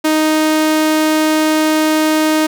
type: tone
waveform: sawtooth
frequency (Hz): 311.1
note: D#4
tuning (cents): 0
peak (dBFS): -7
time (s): 0.04-2.47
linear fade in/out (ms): 10
effects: none